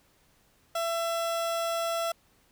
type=tone; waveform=30% pulse; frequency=670 Hz; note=E5; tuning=28 cents sharp; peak=-25 dBFS; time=0.75-2.12 s; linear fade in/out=5 ms; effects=pink hiss -65 dBFS RMS until 2.51 s